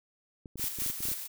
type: clicks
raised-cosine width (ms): 3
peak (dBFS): -31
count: 12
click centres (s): 0.458 / 0.557 / 0.596 / 0.641 / 0.787 / 0.82 / 0.862 / 0.9 / 1.005 / 1.054 / 1.086 / 1.116
type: noise with tremolo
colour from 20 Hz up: blue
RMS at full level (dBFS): -32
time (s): 0.57-1.28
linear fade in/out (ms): 50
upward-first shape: square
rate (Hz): 4.4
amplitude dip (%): 55
effects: none